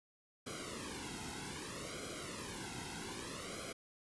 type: noise with flanger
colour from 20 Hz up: pink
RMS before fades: -45 dBFS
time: 0.46-3.73 s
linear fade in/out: 10 ms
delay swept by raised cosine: 1.1 to 1.73 ms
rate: 0.63 Hz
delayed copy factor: -0.95
effects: resampled to 24000 Hz